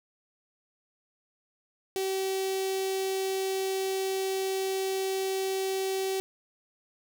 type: tone with notch filter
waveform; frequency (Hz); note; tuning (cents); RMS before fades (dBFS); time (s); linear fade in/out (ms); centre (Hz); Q
sawtooth; 382.9; G4; -41; -30; 1.96-6.2; 0; 1300; 0.65
effects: none